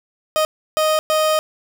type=tone bursts at uneven times; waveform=30% pulse; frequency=622.3 Hz; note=D#5; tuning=in tune; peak=-12 dBFS; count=3; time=0.36-0.45 / 0.77-0.99 / 1.1-1.39 s; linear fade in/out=0 ms; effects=none